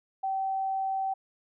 sine tone, 771 Hz, G5, 29 cents flat, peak -27 dBFS, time 0.23-1.14 s, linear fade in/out 10 ms, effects none

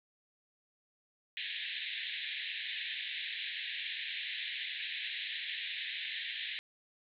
white band-pass noise, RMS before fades -40 dBFS, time 1.37-6.59 s, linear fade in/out 0 ms, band 1700 to 3900 Hz, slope 96 dB/octave, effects none

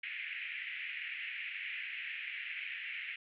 pink band-pass noise, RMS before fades -42 dBFS, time 0.03-3.16 s, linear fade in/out 5 ms, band 1900 to 2700 Hz, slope 48 dB/octave, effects none

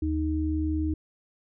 sine tone pair together, 77.78 / 311.1 Hz, D#2 / D#4, 0 / 0 cents, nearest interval 2 octaves, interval 2400 cents, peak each -27 dBFS, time 0.02-0.94 s, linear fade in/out 5 ms, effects none

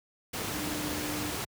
sine tone in noise, 299 Hz, D4, 31 cents sharp, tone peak -36 dBFS, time 0.54-1.31 s, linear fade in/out 10 ms, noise pink, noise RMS -34 dBFS, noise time 0.33-1.45 s, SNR -5 dB, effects high-pass 80 Hz 12 dB/octave

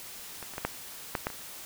clicks, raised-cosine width 0.5 ms, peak -25 / -29 / -19 / -12 / -13 / -14 / -26 dBFS, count 7, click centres 0.427 / 0.537 / 0.581 / 0.65 / 1.152 / 1.269 / 1.302 s, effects white hiss -44 dBFS RMS until 1.65 s

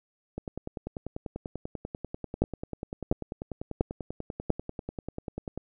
two click trains, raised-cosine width 2 ms, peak -9 / -21 dBFS, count 4 / 54, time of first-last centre 2.42-4.503 / 0.38-5.576 s, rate 1.44 / 10.2 Hz, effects none

